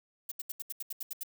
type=noise bursts; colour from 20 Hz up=violet; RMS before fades=-37 dBFS; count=10; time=0.29-1.234 s; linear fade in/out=5 ms; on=26 ms; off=76 ms; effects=none